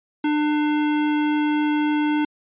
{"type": "tone", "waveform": "square", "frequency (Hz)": 299.4, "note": "D4", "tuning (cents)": 33, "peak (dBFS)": -19, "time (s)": [0.24, 2.25], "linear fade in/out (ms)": 5, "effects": ["resampled to 8000 Hz"]}